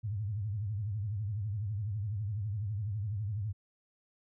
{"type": "tone with vibrato", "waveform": "sine", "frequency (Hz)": 103.83, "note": "G#2", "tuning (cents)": 0, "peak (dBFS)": -32, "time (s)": [0.03, 3.53], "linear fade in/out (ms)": 20, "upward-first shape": "triangle", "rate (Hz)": 12, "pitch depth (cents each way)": 190, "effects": []}